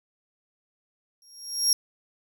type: tone with exponential growth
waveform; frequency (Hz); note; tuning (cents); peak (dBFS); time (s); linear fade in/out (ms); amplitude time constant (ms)
30% pulse; 5588; F8; 0; -12; 1.22-1.73; 1; 110
effects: none